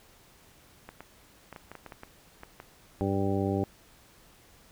clicks, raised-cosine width 0.5 ms, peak -27 dBFS, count 11, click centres 0.89 / 1.006 / 1.527 / 1.562 / 1.716 / 1.753 / 1.863 / 1.922 / 2.034 / 2.434 / 2.601 s
harmonic tone, 98 Hz, G2, in tune, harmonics 1 / 2 / 3 / 4 / 5 / 6 / 8, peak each -31 / -32 / -32 / -32 / -38 / -37 / -37 dBFS, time 3.01-3.64 s, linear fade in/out 0 ms
effects pink hiss -58 dBFS RMS until 4.71 s

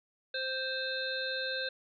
harmonic tone with a mistuned harmonic, 523.3 Hz, C5, in tune, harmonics 1 / 3 / 5 / 7 / 8, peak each -38 / -36 / -46 / -40 / -39 dBFS, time 0.34-1.69 s, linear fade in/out 5 ms, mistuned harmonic 8, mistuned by -37 cents, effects none

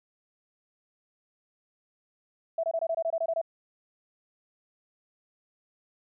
sine tone bursts, 659.3 Hz, E5, in tune, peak -25 dBFS, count 11, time 2.58-3.415 s, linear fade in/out 5 ms, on 55 ms, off 23 ms, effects none

